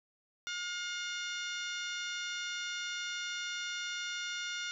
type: harmonic tone with a mistuned harmonic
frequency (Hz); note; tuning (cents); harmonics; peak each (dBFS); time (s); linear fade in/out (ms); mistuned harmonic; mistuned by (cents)
713; F5; +36; 2 / 3 / 4 / 5 / 6 / 7 / 8 / 9 / 10; -40 / -44 / -44 / -43 / -49 / -55 / -46 / -56 / -56; 0.47-4.71; 0; 9; -16
effects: none